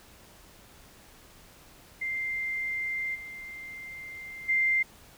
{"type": "tone with level steps", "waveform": "sine", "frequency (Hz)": 2093, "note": "C7", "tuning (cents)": 0, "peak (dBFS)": [-29, -39, -22], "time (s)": [2.01, 4.83], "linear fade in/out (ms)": 10, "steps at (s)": [3.14, 4.48], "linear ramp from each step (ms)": 20, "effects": ["pink hiss -54 dBFS RMS until 5.17 s"]}